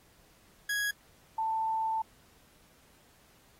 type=tone pair in turn; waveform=40% pulse / sine; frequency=1661.2 / 887.4 Hz; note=G#6 / A5; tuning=0 / +14 cents; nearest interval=major seventh; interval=1086 cents; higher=first; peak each=-28 dBFS; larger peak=neither; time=0.69-0.91 / 1.38-2.02 s; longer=second; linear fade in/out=5 ms; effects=pink hiss -63 dBFS RMS until 3.59 s + AAC 48 kbps